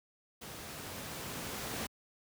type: noise with level ramp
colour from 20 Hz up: pink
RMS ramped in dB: -46 to -38 dBFS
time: 0.41-1.87 s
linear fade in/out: 10 ms
effects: high-pass 80 Hz 12 dB/octave